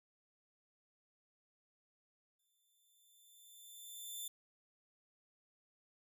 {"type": "tone with exponential growth", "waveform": "10% pulse", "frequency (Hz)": 3542, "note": "A7", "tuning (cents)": 11, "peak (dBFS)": -34, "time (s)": [2.39, 4.28], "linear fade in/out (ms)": 5, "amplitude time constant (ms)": 410, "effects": []}